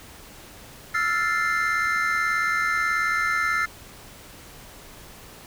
triangle chord, F major seventh, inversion third, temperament equal, 1318.5 / 1396.9 / 1760 / 2093 Hz, E6 / F6 / A6 / C7, 0 / 0 / 0 / 0 cents, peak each -25 dBFS, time 0.94-3.66 s, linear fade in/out 10 ms, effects pink hiss -45 dBFS RMS until 5.46 s

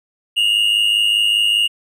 triangle tone pair together, 2780 / 2885 Hz, F7 / F#7, -9 / -44 cents, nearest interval minor second, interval 65 cents, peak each -16 / -13 dBFS, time 0.36-1.68 s, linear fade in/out 20 ms, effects none

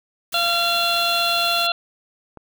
white band-stop noise, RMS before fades -33 dBFS, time 0.32-1.67 s, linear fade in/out 5 ms, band 620 to 1000 Hz, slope 96 dB/octave
harmonic tone, 687 Hz, F5, 29 cents flat, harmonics 1 / 2 / 4 / 5 / 6, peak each -24 / -24 / -24 / -24 / -24 dBFS, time 0.34-1.72 s, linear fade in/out 2 ms
click, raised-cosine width 1 ms, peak -25 dBFS, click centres 2.373 s
effects none

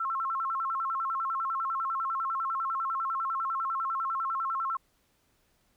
sine tone with vibrato, 1200 Hz, D6, 37 cents sharp, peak -28 dBFS, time 0-4.77 s, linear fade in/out 5 ms, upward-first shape square, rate 10 Hz, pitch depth 190 cents each way, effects pink hiss -70 dBFS RMS until 5.76 s

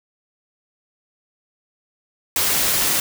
white noise, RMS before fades -19 dBFS, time 2.36-3 s, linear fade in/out 2 ms, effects none

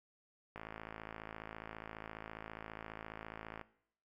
click train, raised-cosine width 0.5 ms, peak -30 dBFS, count 168, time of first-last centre 0.56-3.613 s, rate 54.7 Hz, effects noise-tail reverb RT60 0.7 s tail -19 dB re dry

